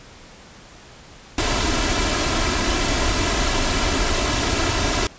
pink noise with comb filter, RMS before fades -20 dBFS, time 1.38-5.07 s, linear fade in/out 2 ms, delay 3 ms, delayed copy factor +0.55, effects pink hiss -44 dBFS RMS until 5.18 s + resampled to 16000 Hz

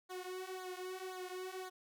sawtooth tone with flanger, 370 Hz, F#4, in tune, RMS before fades -45 dBFS, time 0.09-1.7 s, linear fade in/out 20 ms, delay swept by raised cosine 0.36 to 4.26 ms, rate 1.9 Hz, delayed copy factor -1, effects none

